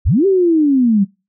sine linear two-way sweep, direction up then down, 38.48 to 399.1 to 188.1 Hz, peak -9 dBFS, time 0.05-1.05 s, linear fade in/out 20 ms, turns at 0.26 s, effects noise-tail reverb RT60 0.3 s tail -26 dB re dry

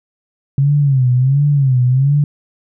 sine tone with vibrato, 134.8 Hz, C#3, 48 cents flat, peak -9 dBFS, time 0.58-2.24 s, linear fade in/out 2 ms, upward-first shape sine, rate 1.4 Hz, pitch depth 140 cents each way, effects none

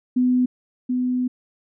sine tone pair in turn, 250.8 / 250.8 Hz, B3 / B3, +27 / +27 cents, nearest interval unison, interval 0 cents, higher neither, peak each -15 / -19 dBFS, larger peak first, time 0.16-0.46 / 0.89-1.28 s, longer second, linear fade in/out 10 ms, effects none

